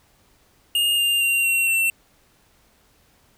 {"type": "tone with pitch steps", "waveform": "square", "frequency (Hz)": [2835, 2801, 2767, 2734, 2701], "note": ["F7", "F7", "F7", "F7", "E7"], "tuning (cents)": [25, 4, -17, -37, 42], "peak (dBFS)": -18, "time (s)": [0.75, 1.9], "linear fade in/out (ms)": 2, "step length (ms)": 230, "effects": ["pink hiss -59 dBFS RMS until 3.37 s"]}